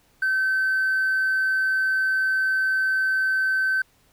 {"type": "tone with hard clipping", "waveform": "triangle", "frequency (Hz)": 1538, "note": "G6", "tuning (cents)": -33, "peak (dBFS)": -19, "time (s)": [0.22, 3.82], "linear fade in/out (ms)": 5, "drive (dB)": 2, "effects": ["pink hiss -61 dBFS RMS until 4.12 s"]}